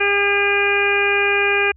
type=harmonic tone; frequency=403.4 Hz; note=G4; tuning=50 cents sharp; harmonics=1 / 2 / 3 / 4 / 5 / 6 / 7; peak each=-20 / -26 / -27 / -21 / -27 / -18 / -30 dBFS; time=0-1.72 s; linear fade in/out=10 ms; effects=added 69 Hz sine -45 dBFS peak until 1.76 s